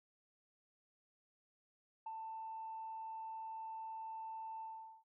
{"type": "tone with ADSR envelope", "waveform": "sine", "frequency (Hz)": 889, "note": "A5", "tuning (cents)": 18, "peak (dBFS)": -40, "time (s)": [2.06, 5.04], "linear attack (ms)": 6, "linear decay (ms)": 38, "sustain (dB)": -3, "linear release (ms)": 430, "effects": ["tanh soft clip ceiling -38 dBFS"]}